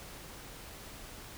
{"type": "silence", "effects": ["pink hiss -48 dBFS RMS until 1.37 s"]}